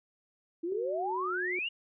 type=exponential sweep; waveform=sine; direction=up; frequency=322.9 to 2925 Hz; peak=-31 dBFS; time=0.63-1.69 s; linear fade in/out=10 ms
type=tone with pitch glide; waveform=sine; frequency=372.9 to 362.9 Hz; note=F#4 to F#4; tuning=+14 to -34 cents; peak=-35 dBFS; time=0.72-1.59 s; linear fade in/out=2 ms; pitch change=-48 cents; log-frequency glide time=1.2-1.32 s
effects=none